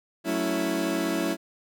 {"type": "chord", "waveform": "30% pulse", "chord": "F# minor seventh", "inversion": "none", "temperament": "equal with one note detuned", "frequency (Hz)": [185, 220, 278.9, 329.6], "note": ["F#3", "A3", "C#4", "E4"], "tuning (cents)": [0, 0, 11, 0], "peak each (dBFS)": [-30, -31, -28, -25], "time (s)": [0.24, 1.37], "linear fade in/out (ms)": 50, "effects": []}